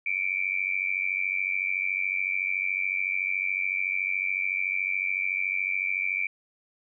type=tone with amplitude modulation; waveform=sine; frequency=2329 Hz; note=D7; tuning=15 cents flat; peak=-21 dBFS; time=0.06-6.27 s; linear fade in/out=5 ms; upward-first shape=sine; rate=93.8 Hz; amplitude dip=95%; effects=none